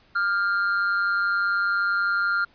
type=tone with amplitude modulation; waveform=triangle; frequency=1396 Hz; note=F6; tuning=1 cent flat; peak=-16 dBFS; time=0.15-2.45 s; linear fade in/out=10 ms; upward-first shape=sine; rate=189 Hz; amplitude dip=60%; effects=pink hiss -58 dBFS RMS until 2.54 s + resampled to 11025 Hz